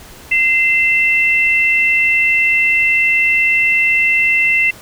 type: tone pair together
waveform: sine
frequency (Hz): 2072 / 2680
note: C7 / E7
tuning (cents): -17 / +28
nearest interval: major third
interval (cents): 445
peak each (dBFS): -13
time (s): 0.31-4.71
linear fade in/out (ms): 10
effects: pink hiss -38 dBFS RMS until 4.81 s